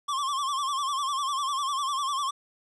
square tone with vibrato, 1108.7 Hz, C#6, in tune, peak -27 dBFS, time 0.08-2.31 s, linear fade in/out 10 ms, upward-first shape sine, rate 10 Hz, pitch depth 100 cents each way, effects resampled to 22050 Hz + 10-bit

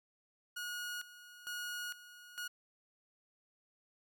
sawtooth tone with tremolo, 1446 Hz, F#6, 40 cents flat, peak -36 dBFS, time 0.56-2.48 s, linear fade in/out 10 ms, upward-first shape square, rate 1.1 Hz, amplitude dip 80%, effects none

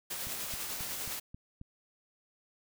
white noise with tremolo, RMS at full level -37 dBFS, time 0.1-1.2 s, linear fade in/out 10 ms, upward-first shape sine, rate 10 Hz, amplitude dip 30%
click train, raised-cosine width 5 ms, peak -33 dBFS, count 6, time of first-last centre 0.27-1.614 s, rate 3.72 Hz
effects none

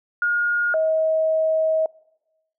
sine tone pair in turn, 1428 / 636.1 Hz, F6 / D#5, +38 / +38 cents, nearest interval octave + major second, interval 1400 cents, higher first, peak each -17 dBFS, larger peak neither, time 0.22-0.74 / 0.74-1.86 s, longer second, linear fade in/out 2 ms, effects noise-tail reverb RT60 1.0 s tail -24 dB re dry

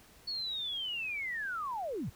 sine linear sweep, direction down, 4435 to 77.78 Hz, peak -34 dBFS, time 0.27-2.1 s, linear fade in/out 10 ms, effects pink hiss -59 dBFS RMS until 2.15 s

